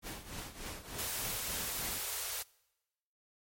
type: noise with tremolo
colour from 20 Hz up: pink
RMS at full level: -41 dBFS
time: 0.02-2.04 s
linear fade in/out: 50 ms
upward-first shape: triangle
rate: 3.4 Hz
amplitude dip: 80%
type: band-stop noise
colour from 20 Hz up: white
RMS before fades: -38 dBFS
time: 0.98-2.43 s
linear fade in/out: 10 ms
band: 110 to 380 Hz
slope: 96 dB/octave
effects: noise-tail reverb RT60 1.0 s tail -24 dB re dry + MP3 64 kbps